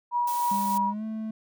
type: tone with tremolo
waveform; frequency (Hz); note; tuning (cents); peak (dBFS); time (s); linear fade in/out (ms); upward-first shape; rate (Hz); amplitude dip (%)
sine; 963; B5; -44; -22; 0.11-0.94; 50; sine; 3.3; 30
type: noise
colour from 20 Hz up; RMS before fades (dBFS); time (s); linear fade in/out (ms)
blue; -37; 0.27-0.78; 5
type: tone with pitch glide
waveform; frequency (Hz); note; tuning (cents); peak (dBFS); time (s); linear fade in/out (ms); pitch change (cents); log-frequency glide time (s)
triangle; 201.1 to 219.3; G3 to A3; +44 to -6; -28; 0.51-1.31; 5; +150; 0.86-1.04
effects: none